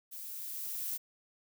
violet noise with level ramp, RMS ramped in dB -45 to -36 dBFS, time 0.11-0.98 s, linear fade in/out 20 ms, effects none

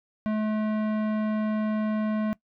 sine tone with tanh clipping, 215 Hz, A3, 40 cents flat, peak -26 dBFS, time 0.26-2.33 s, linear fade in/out 0 ms, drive 17 dB, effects noise-tail reverb RT60 0.1 s tail -21 dB re dry

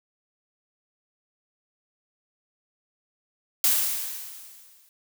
blue noise with exponential decay, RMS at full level -19 dBFS, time 3.64-4.89 s, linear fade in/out 1 ms, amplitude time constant 270 ms, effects none

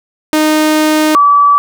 sawtooth / sine tone pair in turn, 308.5 / 1150.7 Hz, D#4 / D6, -15 / -36 cents, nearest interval octave + major seventh, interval 2279 cents, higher second, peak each -4 dBFS, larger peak neither, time 0.33-1.15 / 1.15-1.58 s, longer first, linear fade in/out 0 ms, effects none

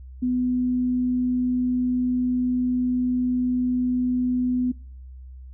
sine tone, 250 Hz, B3, 21 cents sharp, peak -20 dBFS, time 0.22-4.72 s, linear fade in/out 10 ms, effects noise-tail reverb RT60 0.5 s tail -23 dB re dry + added 64 Hz sine -38 dBFS peak until 5.53 s

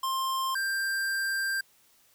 square tone pair in turn, 1056 / 1582.2 Hz, C6 / G6, +16 / +16 cents, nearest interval perfect fifth, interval 700 cents, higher second, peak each -28 dBFS, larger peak neither, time 0.03-0.55 / 0.55-1.61 s, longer second, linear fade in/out 5 ms, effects white hiss -63 dBFS RMS until 2.14 s

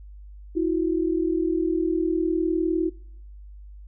sine tone pair together, 324.6 / 364.4 Hz, E4 / F#4, -27 / -26 cents, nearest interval major second, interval 201 cents, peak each -22 / -25 dBFS, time 0.55-2.9 s, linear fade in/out 20 ms, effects noise-tail reverb RT60 0.7 s tail -24 dB re dry + added 50 Hz sine -40 dBFS peak until 3.87 s

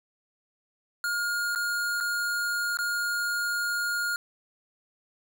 square tone with dropouts, 1422 Hz, F6, 31 cents sharp, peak -27 dBFS, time 1.04-4.16 s, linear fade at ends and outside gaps 1 ms, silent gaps 1.55-1.558 / 2.003-2.008 / 2.771-2.788 s, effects 10-bit

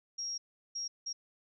sine tone bursts at uneven times, 5600 Hz, F8, 4 cents sharp, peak -35 dBFS, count 3, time 0.18-0.38 / 0.75-0.88 / 1.06-1.13 s, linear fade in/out 10 ms, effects none

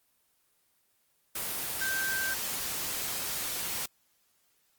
sine tone in noise, 1562 Hz, G6, 7 cents flat, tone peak -30 dBFS, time 1.81-2.34 s, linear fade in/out 5 ms, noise white, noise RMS -34 dBFS, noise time 1.35-3.86 s, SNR +1 dB, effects white hiss -71 dBFS RMS until 4.78 s + Opus 24 kbps

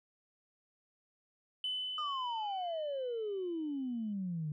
sine tone with exponential decay, 3016 Hz, F#7, 32 cents sharp, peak -32 dBFS, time 1.64-4.13 s, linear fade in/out 2 ms, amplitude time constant 540 ms
sine exponential sweep, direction down, 1244.5 to 146.83 Hz, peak -34 dBFS, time 1.98-4.52 s, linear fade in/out 2 ms
effects tanh soft clip ceiling -28 dBFS

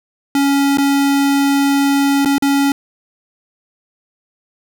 square tone with dropouts, 279.2 Hz, C#4, 13 cents sharp, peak -12 dBFS, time 0.35-2.72 s, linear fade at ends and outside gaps 2 ms, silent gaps 0.773-0.783 / 2.249-2.257 / 2.382-2.423 s, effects none

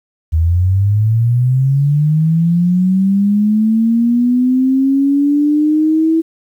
sine linear sweep, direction up, 77.78 to 327 Hz, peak -9 dBFS, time 0.32-6.22 s, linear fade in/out 20 ms, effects 8-bit

